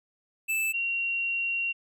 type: tone pair in turn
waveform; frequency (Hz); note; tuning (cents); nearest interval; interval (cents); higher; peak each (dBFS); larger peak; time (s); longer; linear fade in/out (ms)
square / sine; 2637 / 2750; E7 / F7; 0 / -27; minor second; 73; second; -26 / -26; neither; 0.48-0.73 / 0.73-1.73; second; 20
effects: none